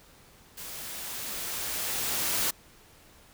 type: noise with level ramp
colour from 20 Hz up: white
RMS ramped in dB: -41 to -27 dBFS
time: 0.57-2.51 s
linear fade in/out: 10 ms
effects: pink hiss -56 dBFS RMS until 3.33 s